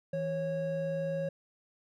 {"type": "tone pair together", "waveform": "triangle", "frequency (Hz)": [163.22, 549], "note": ["E3", "C#5"], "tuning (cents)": [-17, -17], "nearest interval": "octave + major sixth", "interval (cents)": 2100, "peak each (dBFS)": [-34, -30], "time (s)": [0.13, 1.29], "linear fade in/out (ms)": 5, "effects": []}